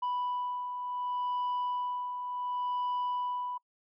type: beating tone pair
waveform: sine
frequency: 987.8 / 988.49 Hz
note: B5 / B5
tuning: 0 / +1 cents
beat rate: 0.69 Hz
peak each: -38 / -30 dBFS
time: 0.02-3.58 s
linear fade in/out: 10 ms
effects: noise-tail reverb RT60 0.1 s tail -25 dB re dry + tanh soft clip ceiling -28 dBFS